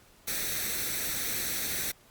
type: noise with comb filter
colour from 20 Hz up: white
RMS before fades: -32 dBFS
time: 0.27-1.92 s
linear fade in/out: 10 ms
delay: 0.5 ms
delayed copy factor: +0.6
effects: pink hiss -59 dBFS RMS until 2.1 s + Opus 48 kbps